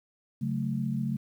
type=chord; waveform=sine; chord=F# minor; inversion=second; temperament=equal; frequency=138.59 / 185 / 220 Hz; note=C#3 / F#3 / A3; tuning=0 / 0 / 0 cents; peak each=-31 / -34 / -31 dBFS; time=0.41-1.17 s; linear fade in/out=10 ms; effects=10-bit